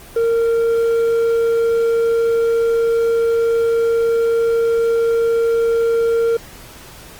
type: tone with hard clipping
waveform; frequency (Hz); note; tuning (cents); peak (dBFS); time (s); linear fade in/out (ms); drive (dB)
sine; 461.1; A#4; -19; -14; 0.16-6.37; 5; 3
effects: pink hiss -39 dBFS RMS until 7.19 s + Opus 24 kbps